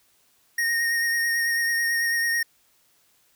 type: tone with vibrato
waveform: square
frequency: 1857 Hz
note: A#6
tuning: 7 cents flat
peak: -22 dBFS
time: 0.58-2.43 s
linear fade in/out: 5 ms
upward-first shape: sine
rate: 9.1 Hz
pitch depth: 19 cents each way
effects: white hiss -63 dBFS RMS until 3.35 s